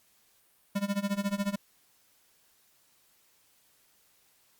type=tone with tremolo; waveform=square; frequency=200.6 Hz; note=G3; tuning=40 cents sharp; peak=-26 dBFS; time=0.75-1.56 s; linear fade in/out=10 ms; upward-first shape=sine; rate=14 Hz; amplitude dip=90%; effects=white hiss -66 dBFS RMS until 4.59 s + Opus 48 kbps